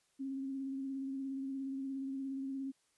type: tone with vibrato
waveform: sine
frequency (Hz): 269.7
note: C#4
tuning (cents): -47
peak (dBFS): -37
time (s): 0.19-2.72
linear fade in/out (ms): 20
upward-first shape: sine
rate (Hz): 17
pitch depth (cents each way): 25
effects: white hiss -75 dBFS RMS until 2.97 s + resampled to 24000 Hz